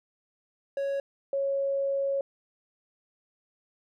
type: tone pair in turn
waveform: triangle / sine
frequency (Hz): 554.4 / 551.5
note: C#5 / C#5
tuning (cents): 0 / -9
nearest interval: unison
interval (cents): 9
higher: first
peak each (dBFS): -25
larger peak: neither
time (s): 0.77-1 / 1.33-2.21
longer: second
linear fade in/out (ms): 2
effects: none